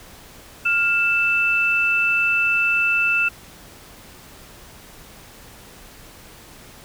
sine tone pair together, 1403.3 / 2649 Hz, F6 / E7, +8 / +8 cents, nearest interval major seventh, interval 1100 cents, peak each -22 / -17 dBFS, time 0.65-3.29 s, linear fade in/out 10 ms, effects pink hiss -44 dBFS RMS until 6.84 s

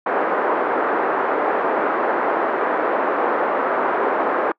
pink band-pass noise, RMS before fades -20 dBFS, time 0.06-4.52 s, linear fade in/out 5 ms, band 350 to 1500 Hz, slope 24 dB/octave, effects noise-tail reverb RT60 0.1 s tail -26 dB re dry

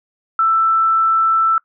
sine tone, 1327 Hz, E6, 11 cents sharp, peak -11 dBFS, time 0.39-1.58 s, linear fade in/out 2 ms, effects noise-tail reverb RT60 0.1 s tail -22 dB re dry

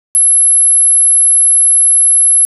sine tone, 11030 Hz, F9, 23 cents flat, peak -4 dBFS, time 0.15-2.45 s, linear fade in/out 0 ms, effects tanh soft clip ceiling 0 dBFS + 7-bit

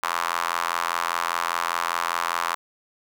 sawtooth tone with high-pass filter, 85 Hz, F2, 46 cents flat, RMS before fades -26 dBFS, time 0.03-2.55 s, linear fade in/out 0 ms, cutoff 1100 Hz, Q 3.3, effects none

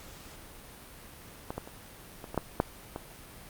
clicks, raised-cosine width 1 ms, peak -20 / -20 / -29 / -27 / -24 / -12 / -9 / -21 dBFS, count 8, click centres 1.505 / 1.58 / 1.675 / 2.242 / 2.345 / 2.377 / 2.601 / 2.961 s, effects pink hiss -49 dBFS RMS until 3.49 s + Opus 48 kbps

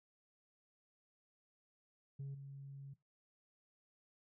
sine tone with level steps, 138.3 Hz, C#3, 4 cents flat, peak -40 / -47 dBFS, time 2.19-2.94 s, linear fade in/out 10 ms, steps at 2.34 s, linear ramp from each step 10 ms, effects noise-tail reverb RT60 0.2 s tail -18 dB re dry + tanh soft clip ceiling -41 dBFS

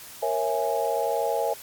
sine chord, A# half-diminished seventh, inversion none, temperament equal with one note detuned, 466.2 / 547.4 / 659.3 / 830.6 Hz, A#4 / C#5 / E5 / G#5, 0 / -22 / 0 / 0 cents, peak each -28 dBFS, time 0.22-1.54 s, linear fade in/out 10 ms, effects white hiss -43 dBFS RMS until 1.62 s + MP3 96 kbps

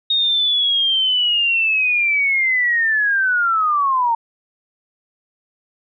sine linear sweep, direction down, 3729 to 904 Hz, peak -14 dBFS, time 0.1-4.15 s, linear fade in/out 5 ms, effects none

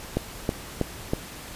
click train, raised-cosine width 2 ms, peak -9 dBFS, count 4, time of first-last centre 0.17-1.135 s, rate 3.11 Hz, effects pink hiss -40 dBFS RMS until 1.55 s + resampled to 32000 Hz

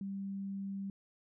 sine tone, 196.3 Hz, G3, 3 cents sharp, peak -37 dBFS, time 0.01-0.9 s, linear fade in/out 2 ms, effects none

